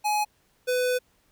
square tone pair in turn, 841 / 500.1 Hz, G#5 / B4, +22 / +22 cents, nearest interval major sixth, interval 900 cents, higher first, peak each -23 dBFS, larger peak neither, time 0.04-0.25 / 0.67-0.99 s, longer second, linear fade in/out 20 ms, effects pink hiss -66 dBFS RMS until 1.31 s

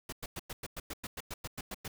pink noise bursts, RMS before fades -40 dBFS, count 14, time 0.09-1.88 s, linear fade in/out 5 ms, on 35 ms, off 100 ms, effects none

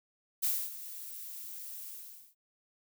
violet noise with ADSR envelope, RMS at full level -29 dBFS, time 0.42-2.35 s, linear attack 18 ms, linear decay 260 ms, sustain -15 dB, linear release 470 ms, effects none

